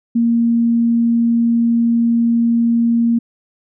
sine tone, 233.1 Hz, A#3, in tune, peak -11 dBFS, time 0.15-3.19 s, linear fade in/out 10 ms, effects none

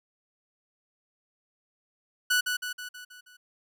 sawtooth tone with echo, 1480 Hz, F#6, in tune, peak -18 dBFS, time 2.3-2.41 s, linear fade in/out 10 ms, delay 160 ms, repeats 6, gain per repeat -5 dB, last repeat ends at 3.37 s, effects none

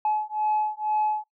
sine beating tone pair, 852 / 854.1 Hz, G#5 / G#5, +44 / +48 cents, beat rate 2.1 Hz, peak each -25 / -25 dBFS, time 0.05-1.24 s, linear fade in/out 2 ms, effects noise-tail reverb RT60 0.1 s tail -18 dB re dry + tanh soft clip ceiling -17 dBFS

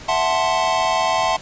square chord, F# half-diminished seventh, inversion third, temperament equal, 659.3 / 740 / 880 / 1046.5 Hz, E5 / F#5 / A5 / C6, 0 / 0 / 0 / 0 cents, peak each -23 dBFS, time 0.08-1.37 s, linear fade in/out 10 ms, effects pink hiss -38 dBFS RMS until 1.41 s + resampled to 16000 Hz

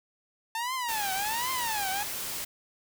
sawtooth tone with vibrato, 890 Hz, A5, 20 cents sharp, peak -26 dBFS, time 0.55-2.03 s, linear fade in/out 2 ms, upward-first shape triangle, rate 1.3 Hz, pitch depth 300 cents each way
white noise, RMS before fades -35 dBFS, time 0.88-2.45 s, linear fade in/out 10 ms
effects none

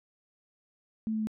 sine tone with pitch steps, 220 / 218.2 / 216.5 Hz, A3 / A3 / A3, 0 / -14 / -28 cents, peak -28 dBFS, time 1.07-1.271 s, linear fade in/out 0 ms, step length 67 ms, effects none

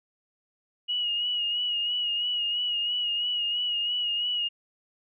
sine tone with vibrato, 2893 Hz, F#7, 40 cents flat, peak -25 dBFS, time 0.88-4.49 s, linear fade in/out 20 ms, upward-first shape sine, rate 3 Hz, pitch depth 37 cents each way, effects none

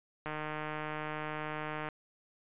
click train, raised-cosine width 0.5 ms, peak -23 dBFS, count 250, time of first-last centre 0.26-1.887 s, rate 153 Hz, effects resampled to 8000 Hz

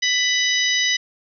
harmonic tone with a mistuned harmonic, 994 Hz, B5, 11 cents sharp, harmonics 2 / 3 / 4 / 5 / 6, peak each -21 / -23 / -24 / -25 / -26 dBFS, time 0.02-0.97 s, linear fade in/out 10 ms, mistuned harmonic 4, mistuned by -63 cents, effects none

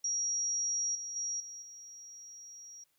sine tone with level steps, 5680 Hz, F8, 28 cents sharp, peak -30 / -38 / -33 / -43 / -47 dBFS, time 0.04-2.84 s, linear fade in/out 5 ms, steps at 0.95 / 1.16 / 1.4 / 1.62 s, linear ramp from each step 2 ms, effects white hiss -75 dBFS RMS until 2.98 s

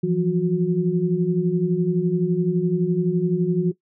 sine tone cluster, 166.5 / 178.3 / 364.2 Hz, E3 / F3 / F#4, +18 / +36 / -27 cents, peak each -22 dBFS, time 0.03-3.72 s, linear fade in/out 10 ms, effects noise-tail reverb RT60 0.1 s tail -17 dB re dry

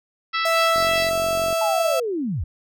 harmonic tone, 659.3 Hz, E5, in tune, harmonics 2 / 3 / 4 / 5 / 6 / 7 / 8, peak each -23 / -27 / -29 / -31 / -33 / -34 / -35 dBFS, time 0.33-1.11 s, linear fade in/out 20 ms
35% pulse tone, 660 Hz, E5, 2 cents sharp, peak -18 dBFS, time 0.45-2 s, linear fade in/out 5 ms
click train, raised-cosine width 2 ms, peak -21 dBFS, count 36, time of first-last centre 0.76-1.528 s, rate 45.6 Hz
sine linear sweep, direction down, 883 to 58.27 Hz, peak -22 dBFS, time 1.61-2.44 s, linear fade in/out 5 ms
effects none

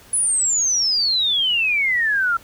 sine exponential sweep, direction down, 10290 to 1343 Hz, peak -16 dBFS, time 0.13-2.37 s, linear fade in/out 5 ms, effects pink hiss -47 dBFS RMS until 2.43 s

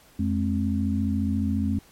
sine tone cluster, 87 / 212 / 266.4 Hz, F2 / G#3 / C4, -6 / +36 / +31 cents, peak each -26 / -25 / -28 dBFS, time 0.19-1.79 s, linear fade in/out 5 ms, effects pink hiss -55 dBFS RMS until 1.91 s + MP3 64 kbps

